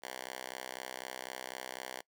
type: tone with high-pass filter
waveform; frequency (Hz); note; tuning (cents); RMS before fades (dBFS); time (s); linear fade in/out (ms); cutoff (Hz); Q
5% pulse; 64; C2; -38; -44; 0.02-2.02; 20; 700; 0.61
effects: noise-tail reverb RT60 0.1 s tail -22 dB re dry